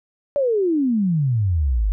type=exponential sweep; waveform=sine; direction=down; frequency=587.3 to 46.3 Hz; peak=-16 dBFS; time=0.36-1.92 s; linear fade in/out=0 ms; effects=none